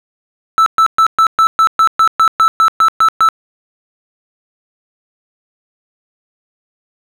triangle tone bursts, 1318.5 Hz, E6, in tune, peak -4 dBFS, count 14, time 0.58-3.288 s, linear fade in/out 0 ms, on 82 ms, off 120 ms, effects none

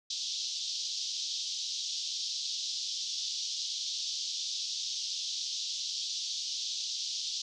white band-pass noise, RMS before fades -36 dBFS, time 0.1-7.42 s, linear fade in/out 5 ms, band 3300 to 6000 Hz, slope 48 dB/octave, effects none

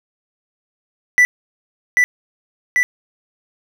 triangle tone with echo, 1975.5 Hz, B6, in tune, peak -6 dBFS, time 1.18-1.25 s, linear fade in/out 0 ms, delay 790 ms, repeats 2, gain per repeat -2 dB, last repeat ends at 2.83 s, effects none

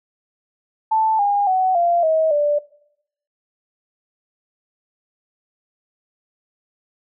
sine tone with pitch steps, 880 / 811.6 / 748.6 / 690.4 / 636.8 / 587.3 Hz, A5 / G#5 / F#5 / F5 / D#5 / D5, 0 / -40 / +20 / -20 / +40 / 0 cents, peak -14 dBFS, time 0.91-2.59 s, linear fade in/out 10 ms, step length 280 ms, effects noise-tail reverb RT60 0.7 s tail -19 dB re dry

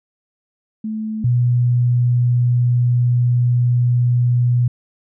sine tone pair in turn, 217.6 / 122.12 Hz, A3 / B2, -19 / -19 cents, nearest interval minor seventh, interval 1000 cents, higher first, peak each -21 / -12 dBFS, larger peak second, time 0.84-1.24 / 1.24-4.68 s, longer second, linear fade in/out 5 ms, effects none

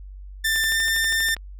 sawtooth tone with pitch glide, 1782 to 1796.5 Hz, A6 to A6, +22 to +36 cents, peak -16 dBFS, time 0.44-1.35 s, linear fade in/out 10 ms, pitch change +14 cents, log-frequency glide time 0.68-0.75 s
click train, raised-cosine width 0.3 ms, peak -20 dBFS, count 11, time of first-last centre 0.56-1.366 s, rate 12.4 Hz
effects added 48 Hz sine -36 dBFS peak until 1.59 s

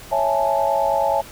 sine chord, A major seventh, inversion first, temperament equal, 554.4 / 659.3 / 830.6 / 880 Hz, C#5 / E5 / G#5 / A5, 0 / 0 / 0 / 0 cents, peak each -22 dBFS, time 0.11-1.22 s, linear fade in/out 20 ms, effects pink hiss -40 dBFS RMS until 1.31 s

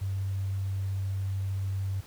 sine tone with vibrato, 96.8 Hz, G2, 21 cents flat, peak -28 dBFS, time 0.01-2.01 s, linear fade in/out 10 ms, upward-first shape triangle, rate 20 Hz, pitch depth 8 cents each way, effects pink hiss -53 dBFS RMS until 2.06 s

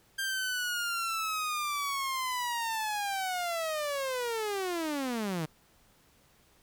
sawtooth linear sweep, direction down, 1592 to 150 Hz, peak -27 dBFS, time 0.18-5.46 s, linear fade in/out 10 ms, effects pink hiss -64 dBFS RMS until 6.62 s

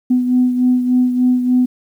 sine beating tone pair, 250 / 253.4 Hz, B3 / B3, +21 / +45 cents, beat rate 3.4 Hz, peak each -11 / -19 dBFS, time 0.1-1.66 s, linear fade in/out 10 ms, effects tanh soft clip ceiling -4 dBFS + 8-bit

